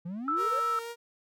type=exponential sweep; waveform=triangle; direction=up; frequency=164.81 to 584 Hz; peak=-32 dBFS; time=0.05-0.6 s; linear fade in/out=10 ms
type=tone; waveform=sine; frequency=1318.5 Hz; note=E6; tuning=in tune; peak=-26 dBFS; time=0.28-0.79 s; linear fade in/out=2 ms
type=tone with vibrato; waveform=sawtooth; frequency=466.2 Hz; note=A#4; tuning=in tune; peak=-33 dBFS; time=0.36-0.96 s; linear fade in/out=50 ms; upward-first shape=sine; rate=4 Hz; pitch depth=16 cents each way
effects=none